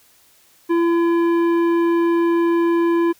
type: tone with tanh clipping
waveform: triangle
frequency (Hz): 338.3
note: E4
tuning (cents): +45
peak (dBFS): -16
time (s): 0.69-3.13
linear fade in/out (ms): 20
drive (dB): 16
effects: white hiss -54 dBFS RMS until 3.19 s